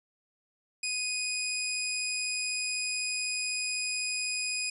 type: tone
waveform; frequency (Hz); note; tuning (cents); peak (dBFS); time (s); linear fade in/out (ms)
15% pulse; 2489; D#7; 0; -23; 0.83-4.7; 5
effects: resampled to 24000 Hz